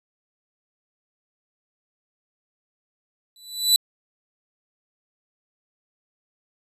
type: tone with exponential growth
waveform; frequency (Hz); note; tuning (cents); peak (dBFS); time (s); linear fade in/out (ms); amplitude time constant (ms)
sawtooth; 3973; B7; +10; -8; 3.36-3.76; 1; 86
effects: resampled to 32000 Hz